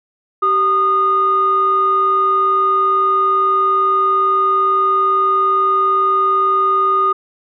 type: tone pair together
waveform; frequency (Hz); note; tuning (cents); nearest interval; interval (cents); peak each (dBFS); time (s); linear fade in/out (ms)
sine; 385.7 / 1228; G4 / D#6; -28 / -23; octave + minor sixth; 2005; -20 / -11; 0.42-7.13; 10
effects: tanh soft clip ceiling -5 dBFS